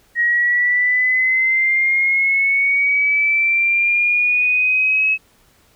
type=linear sweep; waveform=sine; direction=up; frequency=1885 to 2577 Hz; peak=-13 dBFS; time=0.15-5.18 s; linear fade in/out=50 ms; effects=pink hiss -55 dBFS RMS until 5.75 s